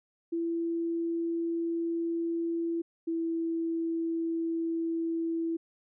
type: tone pair in turn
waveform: sine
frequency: 334.9 / 330.3 Hz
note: E4 / E4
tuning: +27 / +4 cents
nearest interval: unison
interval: 23 cents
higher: first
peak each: -28 dBFS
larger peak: neither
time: 0.32-2.82 / 3.07-5.57 s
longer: neither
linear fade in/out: 10 ms
effects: none